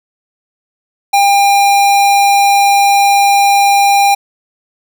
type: tone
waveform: square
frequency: 801 Hz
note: G5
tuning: 37 cents sharp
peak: -7 dBFS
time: 1.13-4.15 s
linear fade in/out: 10 ms
effects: none